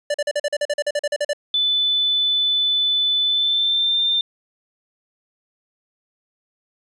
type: tone bursts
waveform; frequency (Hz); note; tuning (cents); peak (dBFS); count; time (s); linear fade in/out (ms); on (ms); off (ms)
square; 586; D5; -4; -19; 15; 0.1-1.333; 5; 43; 42
type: tone with pitch glide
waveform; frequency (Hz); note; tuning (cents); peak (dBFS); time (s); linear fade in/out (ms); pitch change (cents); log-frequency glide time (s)
sine; 3500 to 3592; A7 to A7; -10 to +35; -16; 1.54-4.21; 2; +45; 3.23-3.99
effects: resampled to 22050 Hz